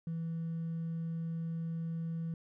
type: tone with hard clipping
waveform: triangle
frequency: 164.81 Hz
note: E3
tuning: in tune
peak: -34 dBFS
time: 0.07-2.34 s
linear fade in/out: 2 ms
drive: 2 dB
effects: none